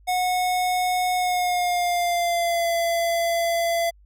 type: tone with pitch glide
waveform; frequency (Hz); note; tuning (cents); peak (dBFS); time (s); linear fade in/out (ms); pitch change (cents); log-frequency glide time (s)
square; 730 to 677.2; F#5 to E5; -24 to +46; -21; 0.07-3.91; 20; -130; 1.15-2.7
effects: added 50 Hz sine -50 dBFS peak until 4.05 s